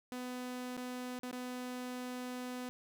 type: tone with dropouts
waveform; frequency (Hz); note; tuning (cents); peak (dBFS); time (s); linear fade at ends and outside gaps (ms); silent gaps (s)
sawtooth; 250; B3; +21; -36; 0.12-2.69; 0; 0.768-0.775 / 1.19-1.233 / 1.313-1.329
effects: none